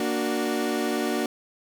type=chord; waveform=30% pulse; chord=Bb augmented; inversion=none; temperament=equal; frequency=233.1 / 293.7 / 370 Hz; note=Bb3 / D4 / F#4; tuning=0 / 0 / 0 cents; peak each=-26 dBFS; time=0-1.26 s; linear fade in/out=2 ms; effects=none